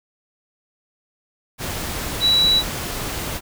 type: tone in noise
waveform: sine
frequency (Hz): 3922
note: B7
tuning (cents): -13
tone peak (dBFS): -13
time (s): 2.2-2.63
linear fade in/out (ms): 50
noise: pink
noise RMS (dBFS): -27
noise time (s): 1.58-3.41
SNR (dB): +11
effects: none